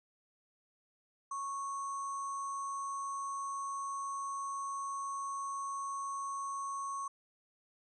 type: tone with sample-and-hold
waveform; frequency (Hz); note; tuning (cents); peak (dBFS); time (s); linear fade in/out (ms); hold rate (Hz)
sine; 1103; C#6; -9; -36; 1.31-7.08; 5; 7350
effects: resampled to 24000 Hz